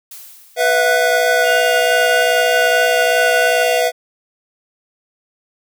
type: noise with exponential decay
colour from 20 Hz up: blue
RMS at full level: -33 dBFS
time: 0.11-1.26 s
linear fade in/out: 5 ms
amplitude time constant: 250 ms
type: chord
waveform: square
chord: B suspended fourth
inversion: none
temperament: equal with one note detuned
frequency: 493.9 / 659.3 / 721.8 Hz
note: B4 / E5 / F#5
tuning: 0 / 0 / -43 cents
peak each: -18 / -17 / -21 dBFS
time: 0.56-3.92 s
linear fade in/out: 50 ms
type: tone with vibrato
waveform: sine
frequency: 1480 Hz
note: F#6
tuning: in tune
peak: -17 dBFS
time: 0.59-3.64 s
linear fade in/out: 20 ms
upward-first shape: triangle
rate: 3.2 Hz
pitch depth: 15 cents each way
type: tone with pitch glide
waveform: triangle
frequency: 2803 to 2772 Hz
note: F7 to F7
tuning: +6 to -14 cents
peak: -22 dBFS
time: 1.43-3.82 s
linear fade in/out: 50 ms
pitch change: -20 cents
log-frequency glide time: 2.38-3.41 s
effects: none